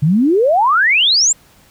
sine exponential sweep, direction up, 138.59 to 7720 Hz, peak -9 dBFS, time 0.02-1.33 s, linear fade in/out 10 ms, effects pink hiss -49 dBFS RMS until 1.7 s

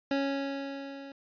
25% pulse tone with level ramp, 276.4 Hz, C#4, 5 cents flat, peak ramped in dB -22 to -39 dBFS, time 0.11-1.12 s, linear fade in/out 2 ms, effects resampled to 11025 Hz

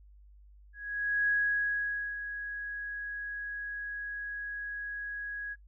sine tone with ADSR envelope, 1661.2 Hz, G#6, in tune, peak -24 dBFS, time 0.73-5.56 s, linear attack 550 ms, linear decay 880 ms, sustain -11 dB, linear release 38 ms, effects noise-tail reverb RT60 0.1 s tail -21 dB re dry + added 50 Hz sine -53 dBFS peak until 5.67 s

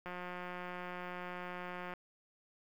click train, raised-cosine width 0.5 ms, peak -29 dBFS, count 337, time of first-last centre 0.06-1.937 s, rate 179 Hz, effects 10-bit

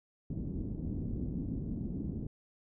white low-pass noise, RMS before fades -37 dBFS, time 0.3-2.27 s, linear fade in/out 5 ms, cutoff 270 Hz, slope 24 dB/octave, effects none

